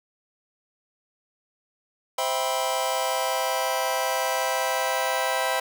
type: chord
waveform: sawtooth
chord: C major seventh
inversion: none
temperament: just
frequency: 523.3 / 654.1 / 784.9 / 981.1 Hz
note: C5 / E5 / G5 / B5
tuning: 0 / -14 / +2 / -12 cents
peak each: -25 dBFS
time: 2.18-5.6 s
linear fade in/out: 5 ms
effects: none